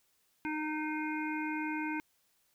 harmonic tone with a mistuned harmonic, 307.7 Hz, D#4, 19 cents flat, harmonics 1 / 3 / 5 / 7 / 8, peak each -35 / -40 / -42 / -43 / -44 dBFS, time 0.45-2 s, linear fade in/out 0 ms, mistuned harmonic 7, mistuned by -16 cents, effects white hiss -73 dBFS RMS until 2.54 s

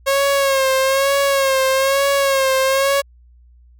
sawtooth tone with vibrato, 543 Hz, C#5, 36 cents flat, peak -10 dBFS, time 0.06-3.02 s, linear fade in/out 20 ms, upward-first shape sine, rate 1.1 Hz, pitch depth 49 cents each way, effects added 60 Hz sine -45 dBFS peak until 3.79 s

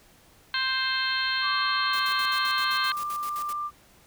harmonic tone, 524 Hz, C5, 2 cents sharp, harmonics 2 / 3 / 4 / 5 / 6 / 7 / 8, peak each -33 / -28 / -35 / -36 / -33 / -37 / -30 dBFS, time 0.54-2.92 s, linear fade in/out 2 ms
sine tone with pitch glide, 1156 to 1187.8 Hz, D6 to D6, -28 to +19 cents, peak -28 dBFS, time 1.41-3.71 s, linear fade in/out 50 ms, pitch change +47 cents, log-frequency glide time 2.1-2.95 s
white noise with tremolo, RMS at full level -41 dBFS, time 1.93-3.53 s, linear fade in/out 5 ms, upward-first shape square, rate 7.7 Hz, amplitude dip 80%
effects pink hiss -57 dBFS RMS until 4.06 s

